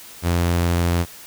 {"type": "tone", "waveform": "sawtooth", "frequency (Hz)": 86.3, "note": "F2", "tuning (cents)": -20, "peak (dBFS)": -13, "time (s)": [0.22, 1.06], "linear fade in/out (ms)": 50, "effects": ["white hiss -41 dBFS RMS until 1.26 s"]}